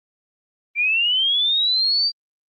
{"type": "linear sweep", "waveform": "sine", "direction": "up", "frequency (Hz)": [2330, 4699], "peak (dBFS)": -16, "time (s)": [0.75, 2.12], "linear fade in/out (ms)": 50, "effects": ["Opus 24 kbps"]}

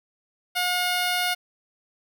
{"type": "tone", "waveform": "10% pulse", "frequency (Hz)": 719, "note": "F#5", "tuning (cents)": -50, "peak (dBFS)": -14, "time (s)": [0.55, 1.35], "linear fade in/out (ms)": 20, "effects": []}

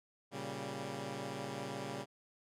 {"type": "chord", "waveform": "10% pulse", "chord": "G diminished", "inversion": "first", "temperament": "equal", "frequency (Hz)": [116.54, 138.59, 196], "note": ["Bb2", "Db3", "G3"], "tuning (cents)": [0, 0, 0], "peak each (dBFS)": [-38, -35, -36], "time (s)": [0.31, 2.06], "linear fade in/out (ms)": 50, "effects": ["low-pass 10000 Hz 12 dB/octave"]}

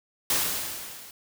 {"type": "noise with level ramp", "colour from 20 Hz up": "white", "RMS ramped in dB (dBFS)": [-23, -46], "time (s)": [0.3, 1.11], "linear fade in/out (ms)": 2, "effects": []}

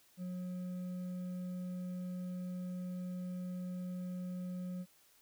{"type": "tone with hard clipping", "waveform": "triangle", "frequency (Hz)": 181, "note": "F#3", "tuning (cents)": -38, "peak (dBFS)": -40, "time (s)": [0.17, 4.86], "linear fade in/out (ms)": 50, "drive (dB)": 8, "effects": ["white hiss -67 dBFS RMS until 5.21 s"]}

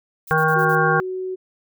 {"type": "noise bursts", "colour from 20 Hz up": "violet", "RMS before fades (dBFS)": -39, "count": 5, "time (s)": [0.27, 0.755], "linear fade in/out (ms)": 5, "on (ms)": 65, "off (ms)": 40}
{"type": "harmonic tone", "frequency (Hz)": 157.7, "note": "D#3", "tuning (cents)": 24, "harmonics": [1, 3, 5, 7, 9, 10], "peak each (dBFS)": [-22, -22, -22, -22, -22, -22], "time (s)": [0.31, 1], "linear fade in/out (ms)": 0}
{"type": "tone with pitch glide", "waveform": "sine", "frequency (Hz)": [369.4, 372.6], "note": ["F#4", "F#4"], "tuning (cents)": [-3, 12], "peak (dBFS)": -24, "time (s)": [0.55, 1.36], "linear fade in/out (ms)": 20, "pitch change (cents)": 15, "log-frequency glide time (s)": [0.85, 1.19]}
{"effects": []}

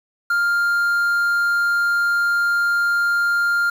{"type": "tone with quantisation", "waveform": "triangle", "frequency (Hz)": 1400, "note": "F6", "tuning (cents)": 4, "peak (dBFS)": -14, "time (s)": [0.3, 3.7], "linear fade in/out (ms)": 5, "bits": 7, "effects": []}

